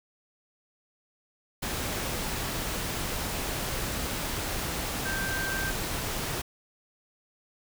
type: tone in noise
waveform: sine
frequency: 1568 Hz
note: G6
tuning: in tune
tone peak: -31 dBFS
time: 5.05-5.71 s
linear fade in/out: 10 ms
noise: pink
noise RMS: -32 dBFS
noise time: 1.62-6.42 s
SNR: -2 dB
effects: none